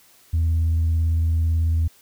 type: tone with vibrato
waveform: sine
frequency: 81.7 Hz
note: E2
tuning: 15 cents flat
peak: -15 dBFS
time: 0.33-1.88 s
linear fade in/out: 10 ms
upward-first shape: square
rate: 18 Hz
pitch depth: 14 cents each way
effects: tanh soft clip ceiling -15 dBFS + white hiss -54 dBFS RMS until 2.01 s